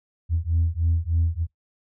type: beating tone pair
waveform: sine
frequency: 81.5 / 84.8 Hz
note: E2 / E2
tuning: -19 / +50 cents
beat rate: 3.3 Hz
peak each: -22 dBFS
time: 0.29-1.47 s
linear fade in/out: 50 ms
effects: noise-tail reverb RT60 0.1 s tail -18 dB re dry + tanh soft clip ceiling -14 dBFS